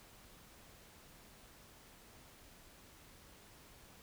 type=silence; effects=pink hiss -60 dBFS RMS until 4.02 s